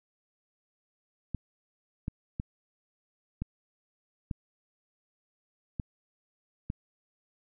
clicks, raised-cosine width 5 ms, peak -20 dBFS, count 7, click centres 1.347 / 2.081 / 2.399 / 3.42 / 4.312 / 5.798 / 6.701 s, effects none

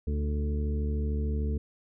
harmonic tone with a mistuned harmonic, 73.42 Hz, D2, in tune, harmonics 1 / 2 / 3 / 4 / 5 / 6, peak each -27 / -39 / -36 / -44 / -47 / -40 dBFS, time 0.07-1.58 s, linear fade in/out 5 ms, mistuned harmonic 4, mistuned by +22 cents, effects none

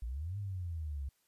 sine exponential two-way sweep, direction up then down, 53.5 to 103.83 to 66.6 Hz, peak -36 dBFS, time 0.02-1.09 s, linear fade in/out 5 ms, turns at 0.38 s, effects white hiss -75 dBFS RMS until 1.27 s + resampled to 32000 Hz

